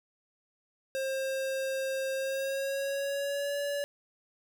square tone with pitch glide, 533 to 571.3 Hz, C5 to D5, +32 to -48 cents, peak -31 dBFS, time 0.95-3.84 s, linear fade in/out 0 ms, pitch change +120 cents, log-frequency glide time 2.14-3.58 s, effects none

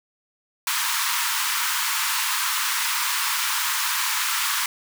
pink high-pass noise, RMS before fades -24 dBFS, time 0.67-4.66 s, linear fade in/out 2 ms, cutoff 910 Hz, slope 96 dB/octave, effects none

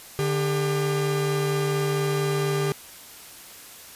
45% pulse tone pair together, 148.11 / 400 Hz, D3 / G4, +15 / +35 cents, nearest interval octave + perfect fourth, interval 1720 cents, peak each -25 dBFS, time 0.19-2.72 s, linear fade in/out 0 ms, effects white hiss -44 dBFS RMS until 3.95 s + resampled to 32000 Hz

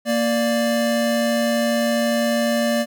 square tone pair together, 233.1 / 587.3 Hz, A#3 / D5, 0 / 0 cents, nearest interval octave + major third, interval 1600 cents, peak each -21 / -21 dBFS, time 0.05-2.86 s, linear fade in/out 50 ms, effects none

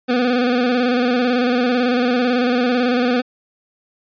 25% pulse tone with vibrato, 246.9 Hz, B3, in tune, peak -11 dBFS, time 0.08-3.22 s, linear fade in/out 20 ms, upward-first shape square, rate 18 Hz, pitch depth 45 cents each way, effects resampled to 11025 Hz

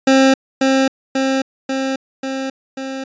25% pulse tone with echo, 266.7 Hz, C4, 33 cents sharp, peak -5 dBFS, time 0.07-0.34 s, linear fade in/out 5 ms, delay 540 ms, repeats 5, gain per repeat -3 dB, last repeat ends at 3.04 s, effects resampled to 16000 Hz

